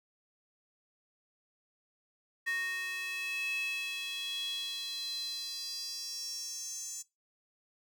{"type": "tone with high-pass filter sweep", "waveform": "square", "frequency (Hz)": 370, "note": "F#4", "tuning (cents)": 0, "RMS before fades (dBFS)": -38, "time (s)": [2.46, 7.03], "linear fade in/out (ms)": 20, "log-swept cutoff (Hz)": [1900, 6800], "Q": 7.1, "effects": ["noise-tail reverb RT60 0.2 s tail -20 dB re dry"]}